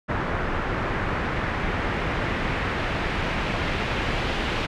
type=noise with low-pass filter sweep; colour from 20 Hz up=pink; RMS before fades=-26 dBFS; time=0.08-4.67 s; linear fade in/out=20 ms; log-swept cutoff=1600 to 2900 Hz; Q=1.3; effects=none